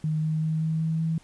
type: tone with pitch steps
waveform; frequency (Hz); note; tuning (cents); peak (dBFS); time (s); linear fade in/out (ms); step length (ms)
sine; 155.5 / 156.76 / 158.04 / 159.32 / 160.61 / 161.92; D#3 / D#3 / D#3 / D#3 / E3 / E3; -1 / +13 / +27 / +41 / -45 / -31; -23; 0.04-1.18; 2; 190
effects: pink hiss -57 dBFS RMS until 1.23 s + resampled to 24000 Hz